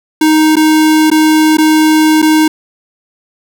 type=tone with dropouts; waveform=square; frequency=311.7 Hz; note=D#4; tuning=3 cents sharp; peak=-6 dBFS; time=0.21-2.48 s; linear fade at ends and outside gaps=5 ms; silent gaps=0.557-0.566 / 1.102-1.114 / 1.571-1.583 / 2.219-2.225 s; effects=none